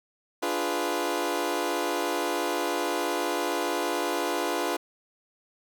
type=chord; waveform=20% pulse; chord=D diminished seventh; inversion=none; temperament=equal; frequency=293.7 / 349.2 / 415.3 / 493.9 Hz; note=D4 / F4 / Ab4 / Cb5; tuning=0 / 0 / 0 / 0 cents; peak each=-28 / -25 / -29 / -27 dBFS; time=0.42-4.77 s; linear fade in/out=10 ms; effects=none